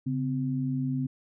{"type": "tone pair together", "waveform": "sine", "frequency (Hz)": [138.59, 257.7], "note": ["C#3", "C4"], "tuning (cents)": [0, -26], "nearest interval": "major seventh", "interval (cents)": 1074, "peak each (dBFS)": [-29, -29], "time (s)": [0.06, 1.07], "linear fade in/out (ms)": 10, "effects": []}